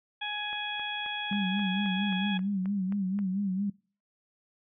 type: harmonic tone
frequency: 835 Hz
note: G#5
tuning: 9 cents sharp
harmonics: 1 / 2 / 3 / 4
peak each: -38 / -38 / -38 / -36 dBFS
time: 0.21-2.38 s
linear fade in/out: 10 ms
type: click train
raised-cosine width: 0.5 ms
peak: -31 dBFS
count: 11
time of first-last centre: 0.53-3.19 s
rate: 3.76 Hz
type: tone with vibrato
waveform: sine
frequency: 194.1 Hz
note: G3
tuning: 17 cents flat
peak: -27 dBFS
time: 1.31-3.7 s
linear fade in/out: 5 ms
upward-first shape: sine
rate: 4.4 Hz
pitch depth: 93 cents each way
effects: noise-tail reverb RT60 0.4 s tail -23 dB re dry